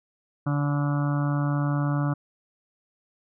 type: harmonic tone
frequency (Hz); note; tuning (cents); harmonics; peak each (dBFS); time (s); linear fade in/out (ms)
144.4; D3; -29; 1 / 2 / 4 / 5 / 6 / 7 / 8 / 9 / 10; -23 / -29 / -37 / -40 / -42 / -41 / -38 / -39 / -41; 0.46-2.14; 10
effects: none